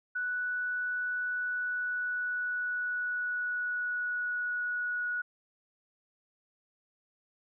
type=tone with pitch glide; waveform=sine; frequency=1480 to 1462.2 Hz; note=F#6 to F#6; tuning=0 to -21 cents; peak=-30 dBFS; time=0.15-5.22 s; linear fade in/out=10 ms; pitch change=-21 cents; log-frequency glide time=1.28-4.86 s; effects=none